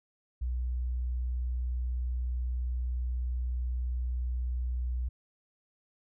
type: tone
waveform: sine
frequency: 61.6 Hz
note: B1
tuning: 4 cents flat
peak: -29 dBFS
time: 0.41-5.09 s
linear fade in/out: 10 ms
effects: none